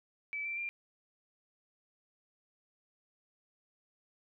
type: tone with pitch steps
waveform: sine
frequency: 2305 / 2344 / 2384 Hz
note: D7 / D7 / D7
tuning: -33 / -4 / +25 cents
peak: -35 dBFS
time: 0.33-0.69 s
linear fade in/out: 0 ms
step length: 120 ms
effects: none